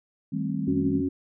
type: chord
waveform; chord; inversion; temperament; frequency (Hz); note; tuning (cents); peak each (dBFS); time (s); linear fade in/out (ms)
sine; A half-diminished seventh; second; just; 158.4 / 198 / 220 / 264; Eb3 / G3 / A3 / C4; +31 / +18 / 0 / +16; -31 / -30 / -34 / -31; 0.32-1.01; 10
type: harmonic tone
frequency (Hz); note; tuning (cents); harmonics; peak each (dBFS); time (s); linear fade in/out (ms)
92; F#2; -9; 1 / 3 / 4; -35 / -24 / -32; 0.67-1.09; 10
effects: none